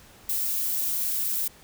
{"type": "noise", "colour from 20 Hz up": "violet", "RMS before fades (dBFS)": -27, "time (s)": [0.29, 1.48], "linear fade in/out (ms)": 5, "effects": ["pink hiss -52 dBFS RMS until 1.63 s"]}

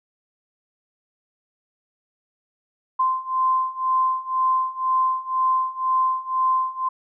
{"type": "beating tone pair", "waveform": "sine", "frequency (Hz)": [1038, 1040], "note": ["C6", "C6"], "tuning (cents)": [-14, -11], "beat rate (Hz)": 2, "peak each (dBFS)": [-23, -21], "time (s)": [2.99, 6.89], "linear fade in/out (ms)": 10, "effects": []}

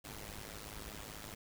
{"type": "noise with amplitude modulation", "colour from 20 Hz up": "pink", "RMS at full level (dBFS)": -44, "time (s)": [0.04, 1.35], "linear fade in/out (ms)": 10, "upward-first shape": "sine", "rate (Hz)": 105, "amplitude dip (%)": 85, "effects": []}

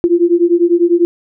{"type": "beating tone pair", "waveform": "sine", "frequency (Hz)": [340.2, 350.2], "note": ["F4", "F4"], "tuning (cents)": [-45, 5], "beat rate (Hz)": 10, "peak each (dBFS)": -11, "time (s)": [0.04, 1.05], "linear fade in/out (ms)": 0, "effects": []}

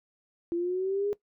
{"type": "linear sweep", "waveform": "sine", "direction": "up", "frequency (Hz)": [337.5, 415.3], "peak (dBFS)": -26, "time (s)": [0.52, 1.13], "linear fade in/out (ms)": 0, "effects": ["noise-tail reverb RT60 0.1 s tail -19 dB re dry"]}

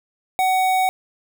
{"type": "tone with notch filter", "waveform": "square", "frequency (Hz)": 750, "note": "F#5", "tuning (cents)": 23, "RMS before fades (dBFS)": -18, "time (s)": [0.39, 0.89], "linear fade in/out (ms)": 0, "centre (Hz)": 5600, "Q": 1.2, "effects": []}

